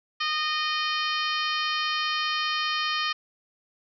harmonic tone, 615 Hz, D#5, 20 cents flat, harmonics 2 / 3 / 4 / 5 / 6 / 7 / 8 / 9, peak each -29 / -32 / -33 / -31 / -39 / -35 / -37 / -40 dBFS, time 0.2-3.13 s, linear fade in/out 10 ms, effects none

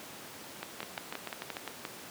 two click trains, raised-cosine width 0.3 ms, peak -20 / -20 dBFS, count 8 / 6, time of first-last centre 0.63-1.852 / 0.83-1.569 s, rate 5.73 / 6.77 Hz, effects pink hiss -46 dBFS RMS until 2.1 s + high-pass 200 Hz 12 dB/octave

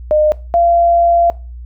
sine tone pair in turn, 609 / 685.6 Hz, D#5 / F5, -37 / -32 cents, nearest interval major second, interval 205 cents, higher second, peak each -8 dBFS, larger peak neither, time 0.11-0.32 / 0.54-1.3 s, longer second, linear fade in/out 0 ms, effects noise-tail reverb RT60 0.3 s tail -20 dB re dry + added 60 Hz sine -27 dBFS peak until 1.65 s

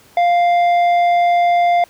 sine tone with tanh clipping, 698.5 Hz, F5, in tune, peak -12 dBFS, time 0.17-1.84 s, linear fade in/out 2 ms, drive 8 dB, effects pink hiss -48 dBFS RMS until 1.89 s + high-pass 80 Hz 12 dB/octave

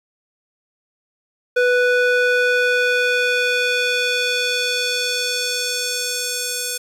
square tone with band-pass filter sweep, 493.9 Hz, B4, in tune, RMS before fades -19 dBFS, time 1.56-6.78 s, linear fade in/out 10 ms, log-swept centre 1100 to 8600 Hz, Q 1.1, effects 8-bit

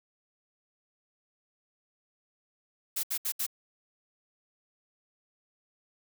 blue noise bursts, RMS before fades -31 dBFS, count 4, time 2.96-3.466 s, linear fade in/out 10 ms, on 74 ms, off 70 ms, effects none

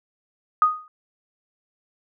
sine tone with exponential decay, 1242 Hz, D#6, 3 cents flat, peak -10 dBFS, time 0.62-0.88 s, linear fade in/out 1 ms, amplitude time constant 56 ms, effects none

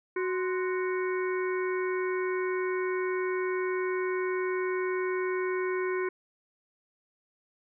harmonic tone with a mistuned harmonic, 370 Hz, F#4, in tune, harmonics 1 / 3 / 4 / 5 / 6, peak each -28 / -37 / -39 / -41 / -40 dBFS, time 0.16-6.09 s, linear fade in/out 5 ms, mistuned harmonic 3, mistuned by -110 cents, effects none

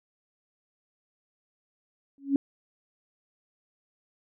sine tone with exponential growth, 277.2 Hz, C#4, in tune, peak -16 dBFS, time 2.18-2.36 s, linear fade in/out 1 ms, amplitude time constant 37 ms, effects none

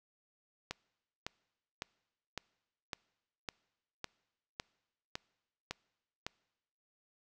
click train, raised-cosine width 0.2 ms, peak -20 dBFS, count 11, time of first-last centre 0.71-6.266 s, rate 1.8 Hz, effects noise-tail reverb RT60 1.0 s tail -25 dB re dry

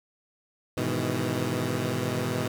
15% pulse chord, E major seventh, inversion first, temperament equal with one note detuned, 103.83 / 125.19 / 155.56 / 164.81 Hz, G#2 / B2 / D#3 / E3, 0 / +24 / 0 / 0 cents, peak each -26 / -23 / -28 / -28 dBFS, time 0.77-2.48 s, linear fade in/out 5 ms, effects none

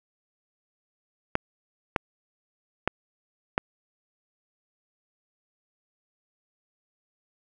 clicks, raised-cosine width 0.5 ms, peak -7 dBFS, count 4, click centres 1.354 / 1.962 / 2.876 / 3.579 s, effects none

